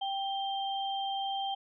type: tone pair together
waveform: sine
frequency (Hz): 784 / 3161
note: G5 / G7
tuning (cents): 0 / +14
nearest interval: 2 octaves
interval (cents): 2414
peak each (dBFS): -32 / -37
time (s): 0.01-1.55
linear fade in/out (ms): 10
effects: none